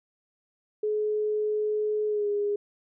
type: tone with pitch glide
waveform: sine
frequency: 424.7 to 410.7 Hz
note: G#4 to G#4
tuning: +39 to -19 cents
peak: -24 dBFS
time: 0.83-2.56 s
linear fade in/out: 5 ms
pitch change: -58 cents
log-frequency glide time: 2.08-2.28 s
effects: none